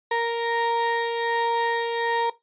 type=tone pair together; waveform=35% pulse; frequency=465.5 / 932.3 Hz; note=A#4 / A#5; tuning=-2 / 0 cents; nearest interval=octave; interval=1202 cents; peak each=-23 dBFS; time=0.11-2.3 s; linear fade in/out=5 ms; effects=noise-tail reverb RT60 0.2 s tail -18 dB re dry + resampled to 8000 Hz